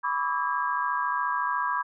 sine tone cluster, 990 / 1133 / 1187 / 1296 / 1625 Hz, B5 / C#6 / D6 / E6 / G#6, +4 / +37 / +18 / -30 / -38 cents, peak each -28 / -30 / -36 / -37 / -31 dBFS, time 0.03-1.83 s, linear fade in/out 20 ms, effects none

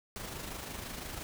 pink noise with amplitude modulation, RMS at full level -40 dBFS, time 0.16-1.23 s, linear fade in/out 0 ms, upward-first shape sine, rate 25.8 Hz, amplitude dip 45%, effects none

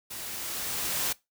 white noise with level ramp, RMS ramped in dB -39 to -28 dBFS, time 0.1-1.13 s, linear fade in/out 10 ms, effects noise-tail reverb RT60 0.2 s tail -21 dB re dry

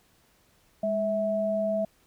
sine tone pair together, 205.3 / 652.5 Hz, G#3 / E5, -20 / -18 cents, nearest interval octave + minor sixth, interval 2002 cents, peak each -31 / -25 dBFS, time 0.83-1.85 s, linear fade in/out 5 ms, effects pink hiss -64 dBFS RMS until 2.06 s

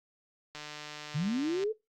click train, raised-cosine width 0.2 ms, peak -25 dBFS, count 164, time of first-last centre 0.55-1.637 s, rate 150 Hz
sine linear sweep, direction up, 133.5 to 451.6 Hz, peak -28 dBFS, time 1.14-1.73 s, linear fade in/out 20 ms
effects noise-tail reverb RT60 0.2 s tail -20 dB re dry + Opus 48 kbps

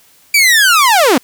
sawtooth linear sweep, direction down, 2356 to 222.6 Hz, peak -3 dBFS, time 0.34-1.18 s, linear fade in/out 5 ms, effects white hiss -48 dBFS RMS until 1.23 s

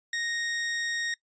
sawtooth tone, 1864.7 Hz, A#6, in tune, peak -25 dBFS, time 0.13-1.14 s, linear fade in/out 2 ms, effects noise-tail reverb RT60 0.1 s tail -22 dB re dry + resampled to 16000 Hz

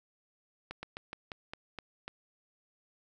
slowing click train, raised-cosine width 0.3 ms, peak -24 dBFS, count 8, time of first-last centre 0.71-2.08 s, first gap 120 ms, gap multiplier 1.16, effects none

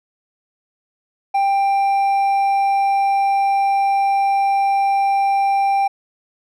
triangle tone with hard clipping, 790 Hz, G5, 13 cents sharp, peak -15 dBFS, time 1.34-5.88 s, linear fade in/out 10 ms, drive 7 dB, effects none

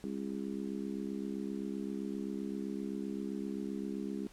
harmonic tone, 67.7 Hz, C#2, 40 cents flat, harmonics 3 / 4 / 5 / 6, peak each -39 / -41 / -43 / -45 dBFS, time 0.04-4.27 s, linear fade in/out 0 ms, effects pink hiss -60 dBFS RMS until 4.32 s + low-pass 11000 Hz 12 dB/octave

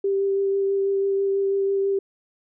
sine tone with vibrato, 393.2 Hz, G4, 5 cents sharp, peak -19 dBFS, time 0.04-1.99 s, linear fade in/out 5 ms, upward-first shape sine, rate 6.1 Hz, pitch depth 11 cents each way, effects none

